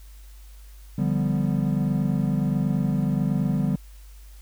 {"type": "chord", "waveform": "triangle", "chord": "G dominant seventh", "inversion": "second", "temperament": "equal", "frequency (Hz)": [146.83, 174.61, 196, 246.9], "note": ["D3", "F3", "G3", "B3"], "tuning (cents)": [0, 0, 0, 0], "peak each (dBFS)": [-23, -26, -23, -27], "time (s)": [0.98, 3.76], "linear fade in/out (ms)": 5, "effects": ["added 50 Hz sine -42 dBFS peak until 4.41 s", "white hiss -56 dBFS RMS until 4.41 s"]}